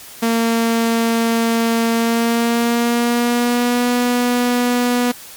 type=tone with pitch glide; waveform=sawtooth; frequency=229.4 to 244.4 Hz; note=A#3 to B3; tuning=-28 to -18 cents; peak=-10 dBFS; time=0.22-5.12 s; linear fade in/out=10 ms; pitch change=+110 cents; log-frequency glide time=1.91-3.89 s; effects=white hiss -37 dBFS RMS until 5.36 s + MP3 96 kbps